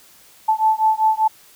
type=beating tone pair; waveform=sine; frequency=872 / 877.1 Hz; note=A5 / A5; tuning=-16 / -6 cents; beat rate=5.1 Hz; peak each=-17 dBFS; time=0.48-1.28 s; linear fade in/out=10 ms; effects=white hiss -49 dBFS RMS until 1.55 s